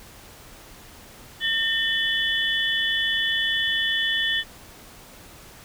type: tone cluster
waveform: sine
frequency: 1816 / 3011 / 3436 Hz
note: A#6 / F#7 / A7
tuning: -46 / +30 / -42 cents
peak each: -24 / -26 / -26 dBFS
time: 1.4-4.44 s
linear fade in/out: 50 ms
effects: pink hiss -46 dBFS RMS until 5.64 s